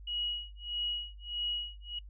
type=tone with tremolo; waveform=sine; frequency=2905 Hz; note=F#7; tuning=32 cents flat; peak=-31 dBFS; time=0.07-1.99 s; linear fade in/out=5 ms; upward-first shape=sine; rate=1.6 Hz; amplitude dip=100%; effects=noise-tail reverb RT60 0.1 s tail -23 dB re dry + added 50 Hz sine -46 dBFS peak until 2.09 s